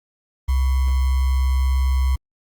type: tone with sample-and-hold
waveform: sine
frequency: 65.5 Hz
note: C2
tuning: 2 cents sharp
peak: -15 dBFS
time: 0.48-2.16 s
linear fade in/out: 10 ms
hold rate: 1050 Hz
effects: Opus 24 kbps